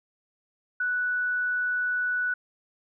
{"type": "tone", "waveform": "sine", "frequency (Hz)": 1480, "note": "F#6", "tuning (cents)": 0, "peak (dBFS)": -24, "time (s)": [0.8, 2.34], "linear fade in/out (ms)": 5, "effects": []}